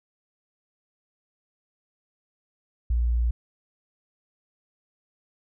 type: tone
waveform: sine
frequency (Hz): 59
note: A#1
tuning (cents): +22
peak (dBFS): -20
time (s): 2.9-3.31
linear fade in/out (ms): 5
effects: none